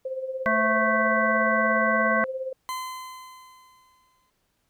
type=tone with tremolo; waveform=sine; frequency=523.3 Hz; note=C5; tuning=in tune; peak=-26 dBFS; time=0.05-2.53 s; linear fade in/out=5 ms; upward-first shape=sine; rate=17 Hz; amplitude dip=60%
type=harmonic tone; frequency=220 Hz; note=A3; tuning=in tune; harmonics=1 / 3 / 5 / 7 / 9; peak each=-28 / -26 / -25 / -25 / -28 dBFS; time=0.46-2.24 s; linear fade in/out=0 ms
type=tone with exponential decay; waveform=40% pulse; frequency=1027 Hz; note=C6; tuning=33 cents flat; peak=-27 dBFS; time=2.69-4.3 s; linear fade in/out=0 ms; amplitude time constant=350 ms
effects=pink hiss -72 dBFS RMS until 4.69 s